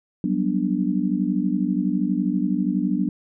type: chord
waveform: sine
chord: G major seventh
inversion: third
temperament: just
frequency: 183.75 / 196 / 245 / 294 Hz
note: F#3 / G3 / B3 / D4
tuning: -12 / 0 / -14 / +2 cents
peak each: -25 dBFS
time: 0.24-3.09 s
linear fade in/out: 2 ms
effects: none